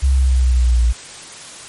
sine linear sweep, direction down, 67.7 to 58.27 Hz, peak -10 dBFS, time 0.02-0.93 s, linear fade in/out 20 ms, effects white hiss -35 dBFS RMS until 1.68 s + MP3 48 kbps

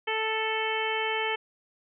harmonic tone, 440 Hz, A4, in tune, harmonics 1 / 2 / 3 / 4 / 5 / 6 / 7, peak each -32 / -32 / -38 / -35 / -33 / -36 / -35 dBFS, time 0.07-1.36 s, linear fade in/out 10 ms, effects none

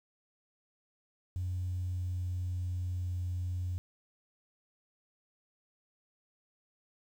sine tone with pitch glide, 90.9 to 89.86 Hz, F#2 to F2, -30 to +50 cents, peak -31 dBFS, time 1.36-3.78 s, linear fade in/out 0 ms, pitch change -20 cents, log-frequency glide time 1.61-2.8 s, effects tanh soft clip ceiling -28 dBFS + 10-bit

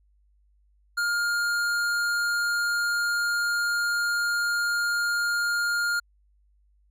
sine tone with tanh clipping, 1412 Hz, F6, 19 cents sharp, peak -25 dBFS, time 0.97-6 s, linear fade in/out 10 ms, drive 17 dB, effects added 50 Hz sine -60 dBFS peak until 6.9 s

